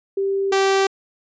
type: tone pair in turn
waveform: sine / sawtooth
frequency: 392 / 388.8 Hz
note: G4 / G4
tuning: 0 / -14 cents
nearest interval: unison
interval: 14 cents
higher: first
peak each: -18 / -11 dBFS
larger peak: second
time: 0.17-0.52 / 0.52-0.87 s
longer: neither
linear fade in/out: 5 ms
effects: resampled to 16000 Hz